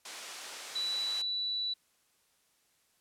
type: band-pass noise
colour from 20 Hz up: white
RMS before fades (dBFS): -45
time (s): 0.05-1.22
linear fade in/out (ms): 5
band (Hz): 430 to 6900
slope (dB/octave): 12
type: tone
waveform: sine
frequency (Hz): 3951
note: B7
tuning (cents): 0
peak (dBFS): -31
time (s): 0.75-1.74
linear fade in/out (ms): 10
effects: white hiss -71 dBFS RMS until 3 s + low-pass 12000 Hz 12 dB/octave

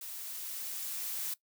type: noise with level ramp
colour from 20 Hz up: blue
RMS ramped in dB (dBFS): -43 to -36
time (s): 0.01-1.34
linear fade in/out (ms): 5
effects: noise-tail reverb RT60 0.1 s tail -19 dB re dry

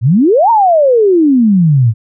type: exponential two-way sweep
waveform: sine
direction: up then down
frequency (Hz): 105.8 to 950 to 105.8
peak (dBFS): -5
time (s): 0.01-1.94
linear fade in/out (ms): 50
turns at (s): 0.5
effects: none

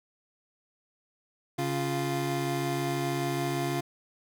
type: tone pair together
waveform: 25% pulse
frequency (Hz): 138.59 / 349.2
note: C#3 / F4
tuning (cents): 0 / 0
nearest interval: octave + major third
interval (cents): 1600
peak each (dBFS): -27 / -27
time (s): 1.58-3.81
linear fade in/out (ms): 10
effects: none

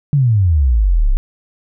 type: exponential sweep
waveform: sine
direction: down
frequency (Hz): 150.5 to 30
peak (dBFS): -9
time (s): 0.13-1.17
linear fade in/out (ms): 0
effects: none

